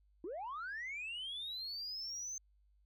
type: linear sweep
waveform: sine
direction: up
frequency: 305.4 to 6300 Hz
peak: -39 dBFS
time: 0.24-2.38 s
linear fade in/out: 2 ms
effects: tanh soft clip ceiling -38 dBFS + added 50 Hz sine -67 dBFS peak until 2.85 s